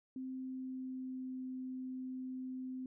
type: tone with pitch glide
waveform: sine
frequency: 260.1 to 257.6 Hz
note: C4 to C4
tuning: -10 to -27 cents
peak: -40 dBFS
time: 0.16-2.86 s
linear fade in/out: 2 ms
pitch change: -17 cents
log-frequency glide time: 0.32-1.45 s
effects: none